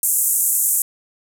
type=band-pass noise; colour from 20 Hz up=white; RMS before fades=-18 dBFS; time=0.03-0.82 s; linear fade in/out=2 ms; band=7200 to 14000 Hz; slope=48 dB/octave; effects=none